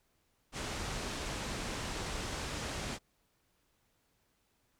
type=low-pass noise; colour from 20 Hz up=pink; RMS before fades=-39 dBFS; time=0.52-2.99 s; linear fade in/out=50 ms; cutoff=8400 Hz; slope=24 dB/octave; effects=pink hiss -75 dBFS RMS until 4.79 s